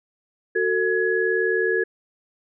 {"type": "tone cluster", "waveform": "sine", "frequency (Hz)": [371, 450.5, 1684], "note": ["F#4", "A4", "G#6"], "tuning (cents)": [5, 41, 24], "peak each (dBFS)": -23, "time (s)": [0.55, 1.84], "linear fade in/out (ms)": 10, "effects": []}